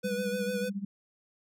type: tone with vibrato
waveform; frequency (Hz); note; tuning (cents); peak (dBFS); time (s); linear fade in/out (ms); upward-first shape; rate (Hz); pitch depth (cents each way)
square; 493.9; B4; 0; -32; 0.03-0.7; 20; sine; 6.7; 30
type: tone with tremolo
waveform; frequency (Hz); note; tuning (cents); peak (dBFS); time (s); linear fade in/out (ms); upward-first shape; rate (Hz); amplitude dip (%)
sine; 198.7; G3; +24; -29; 0.04-0.85; 5; sine; 14; 85
effects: none